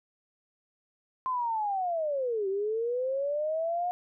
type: linear two-way sweep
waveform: sine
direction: down then up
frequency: 1046.5 to 379.6 to 723 Hz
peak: -27 dBFS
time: 1.26-3.91 s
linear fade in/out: 0 ms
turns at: 2.48 s
effects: none